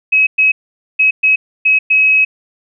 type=tone bursts at uneven times; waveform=sine; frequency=2556 Hz; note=D#7; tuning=46 cents sharp; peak=-7 dBFS; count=6; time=0.12-0.27 / 0.38-0.52 / 0.99-1.11 / 1.23-1.36 / 1.65-1.79 / 1.9-2.25 s; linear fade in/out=10 ms; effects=none